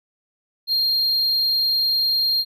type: tone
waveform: triangle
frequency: 4210 Hz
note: C8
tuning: 10 cents sharp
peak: -16 dBFS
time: 0.67-2.45 s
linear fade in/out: 50 ms
effects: none